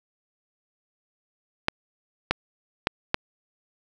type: clicks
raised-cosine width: 0.3 ms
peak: -4 dBFS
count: 4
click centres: 1.684 / 2.31 / 2.871 / 3.144 s
effects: none